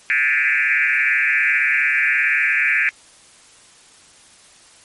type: tone with frequency modulation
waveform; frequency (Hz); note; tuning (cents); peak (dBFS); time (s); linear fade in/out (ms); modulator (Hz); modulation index
sine; 2029; B6; +46; -14; 0.1-2.89; 0; 141; 3.2
effects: white hiss -48 dBFS RMS until 4.84 s + MP3 48 kbps